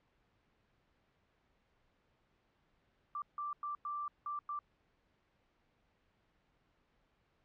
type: tone bursts at uneven times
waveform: sine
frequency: 1174.7 Hz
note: D6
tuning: in tune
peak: -37 dBFS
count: 6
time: 3.15-3.22 / 3.38-3.53 / 3.63-3.75 / 3.85-4.08 / 4.26-4.39 / 4.49-4.59 s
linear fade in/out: 2 ms
effects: pink hiss -75 dBFS RMS until 7.44 s + low-pass 3000 Hz 12 dB/octave